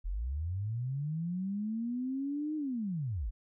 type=linear two-way sweep; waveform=sine; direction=up then down; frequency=38.49 to 311.1 to 38.49 Hz; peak=-32 dBFS; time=0.04-3.31 s; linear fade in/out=20 ms; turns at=2.56 s; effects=none